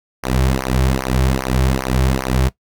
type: tone with flanger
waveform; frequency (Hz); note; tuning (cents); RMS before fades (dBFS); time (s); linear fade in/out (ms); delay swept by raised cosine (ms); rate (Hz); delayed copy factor
sawtooth; 65; C2; -11; -17; 0.23-2.49; 10; 0.26 to 4.16; 2.5; -0.95
effects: noise-tail reverb RT60 0.1 s tail -18 dB re dry